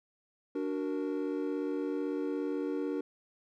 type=chord; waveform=triangle; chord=D augmented; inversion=none; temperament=equal with one note detuned; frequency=292.3 / 370 / 466.2 Hz; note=D4 / F#4 / A#4; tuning=-8 / 0 / 0 cents; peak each=-32 / -35 / -35 dBFS; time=0.55-3.01 s; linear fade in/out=5 ms; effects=none